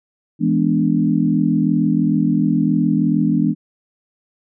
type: chord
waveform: sine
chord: E dominant seventh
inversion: none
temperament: equal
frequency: 164.81 / 207.7 / 246.9 / 293.7 Hz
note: E3 / G#3 / B3 / D4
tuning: 0 / 0 / 0 / 0 cents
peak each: -19 dBFS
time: 0.39-3.55 s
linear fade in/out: 50 ms
effects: none